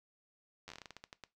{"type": "slowing click train", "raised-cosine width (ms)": 0.2, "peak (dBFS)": -30, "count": 14, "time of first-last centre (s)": [0.68, 1.237], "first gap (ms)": 10, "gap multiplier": 1.22, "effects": ["noise-tail reverb RT60 0.2 s tail -18 dB re dry"]}